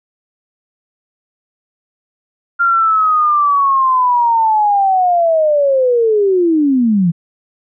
sine linear sweep, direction down, 1396.9 to 160.8 Hz, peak -9 dBFS, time 2.59-7.12 s, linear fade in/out 20 ms, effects none

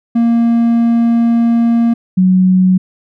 triangle / sine tone pair in turn, 232.9 / 185.32 Hz, A#3 / F#3, -1 / +3 cents, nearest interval major third, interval 396 cents, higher first, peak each -6 dBFS, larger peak neither, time 0.15-1.94 / 2.17-2.78 s, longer first, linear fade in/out 10 ms, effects none

